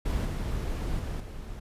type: noise with level steps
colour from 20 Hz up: brown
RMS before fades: -28 / -31 / -33 / -39 dBFS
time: 0.05-1.6 s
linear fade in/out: 10 ms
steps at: 0.25 / 0.99 / 1.2 s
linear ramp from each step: 5 ms
effects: resampled to 32000 Hz